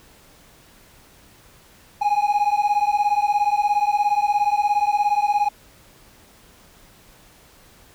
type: beating tone pair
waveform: triangle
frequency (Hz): 818 / 835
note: G#5 / G#5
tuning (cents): -26 / +9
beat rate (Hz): 17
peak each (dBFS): -18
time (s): 2.01-5.49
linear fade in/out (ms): 10
effects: pink hiss -51 dBFS RMS until 7.94 s